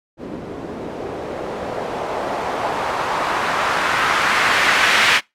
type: noise with low-pass filter sweep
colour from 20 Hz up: blue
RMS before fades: -20 dBFS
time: 0.17-5.21 s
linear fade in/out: 50 ms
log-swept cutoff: 310 to 2200 Hz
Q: 1.4
effects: noise-tail reverb RT60 0.2 s tail -24 dB re dry + Opus 48 kbps